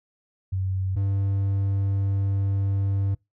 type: tone pair in turn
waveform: sine / triangle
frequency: 94.6 / 98.35 Hz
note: F#2 / G2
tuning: +39 / +6 cents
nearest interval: minor second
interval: 67 cents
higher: second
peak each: -23 / -19 dBFS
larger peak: second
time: 0.52-0.96 / 0.96-3.15 s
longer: second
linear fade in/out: 10 ms
effects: noise-tail reverb RT60 0.2 s tail -24 dB re dry